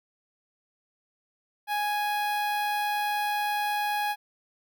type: tone with notch filter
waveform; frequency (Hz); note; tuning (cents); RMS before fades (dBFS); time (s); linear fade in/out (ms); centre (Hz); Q
sawtooth; 830.6; G#5; 0; -28; 1.67-4.16; 50; 7000; 0.79
effects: none